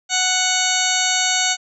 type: harmonic tone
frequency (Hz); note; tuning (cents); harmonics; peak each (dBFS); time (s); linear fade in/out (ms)
740; F#5; 0; 1 / 2 / 3 / 4 / 5 / 6 / 8 / 9 / 10; -25 / -25 / -25 / -25 / -25 / -25 / -25 / -25 / -25; 0.09-1.57; 50
effects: none